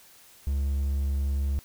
triangle tone, 69.3 Hz, C#2, in tune, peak -22 dBFS, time 0.47-1.59 s, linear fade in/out 0 ms, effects white hiss -54 dBFS RMS until 1.64 s

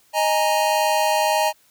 square chord, D# suspended fourth, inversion none, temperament equal, 622.3 / 830.6 / 932.3 Hz, D#5 / G#5 / A#5, 0 / 0 / 0 cents, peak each -22 / -22 / -23 dBFS, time 0.13-1.53 s, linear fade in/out 50 ms, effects white hiss -58 dBFS RMS until 1.7 s

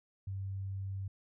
sine tone, 97 Hz, G2, 18 cents flat, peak -36 dBFS, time 0.27-1.08 s, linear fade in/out 5 ms, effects none

